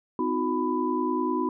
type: tone cluster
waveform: sine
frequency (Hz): 255 / 314.5 / 364.3 / 996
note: C4 / D#4 / F#4 / B5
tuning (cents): -44 / +19 / -27 / +14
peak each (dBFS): -29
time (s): 0.19-1.49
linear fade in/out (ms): 2
effects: none